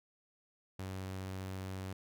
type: tone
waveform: sawtooth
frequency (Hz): 94.7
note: F#2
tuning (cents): +41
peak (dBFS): -36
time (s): 0.79-1.93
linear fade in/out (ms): 5
effects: none